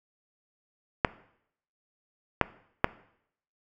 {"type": "clicks", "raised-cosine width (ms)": 0.5, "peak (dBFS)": -4, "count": 3, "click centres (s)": [1.048, 2.413, 2.844], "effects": ["noise-tail reverb RT60 0.7 s tail -19 dB re dry"]}